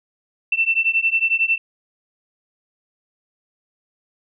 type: beating tone pair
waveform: sine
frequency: 2675 / 2686 Hz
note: E7 / E7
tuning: +25 / +32 cents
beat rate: 11 Hz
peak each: -19 / -19 dBFS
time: 0.52-1.58 s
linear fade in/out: 5 ms
effects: none